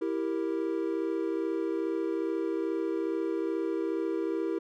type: chord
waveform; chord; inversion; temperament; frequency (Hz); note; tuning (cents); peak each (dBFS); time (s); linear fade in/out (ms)
triangle; E diminished; none; equal; 329.6 / 392 / 466.2; E4 / G4 / Bb4; 0 / 0 / 0; -29 / -31 / -33; 0.01-4.59; 10
effects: none